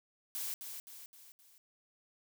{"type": "noise with echo", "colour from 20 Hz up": "blue", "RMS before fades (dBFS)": -39, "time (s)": [0.35, 0.54], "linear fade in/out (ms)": 0, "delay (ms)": 260, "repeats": 4, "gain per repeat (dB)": -6, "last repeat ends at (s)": 1.58, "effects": []}